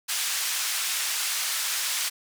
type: band-pass noise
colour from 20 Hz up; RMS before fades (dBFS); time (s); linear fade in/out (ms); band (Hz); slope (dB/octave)
white; -28; 0.08-2.1; 20; 1300 to 9700; 12
effects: none